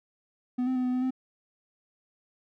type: tone with pitch steps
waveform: triangle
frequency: 249.5 / 258.2 / 252.8 / 250.9 / 253.1 / 258.7 Hz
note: B3 / C4 / B3 / B3 / B3 / C4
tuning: +18 / -23 / +41 / +28 / +43 / -19 cents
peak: -23 dBFS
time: 0.58-1.108 s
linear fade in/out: 10 ms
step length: 88 ms
effects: none